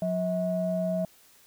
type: tone pair together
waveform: sine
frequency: 180.4 / 642.9 Hz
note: F#3 / E5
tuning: -44 / -43 cents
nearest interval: octave + minor seventh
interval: 2201 cents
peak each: -28 / -27 dBFS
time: 0.02-1.05 s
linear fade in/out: 2 ms
effects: tanh soft clip ceiling -17 dBFS + white hiss -58 dBFS RMS until 1.46 s